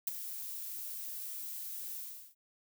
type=noise with ADSR envelope; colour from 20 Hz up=violet; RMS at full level=-31 dBFS; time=0.07-2.35 s; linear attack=4 ms; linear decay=23 ms; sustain=-11 dB; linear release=390 ms; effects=none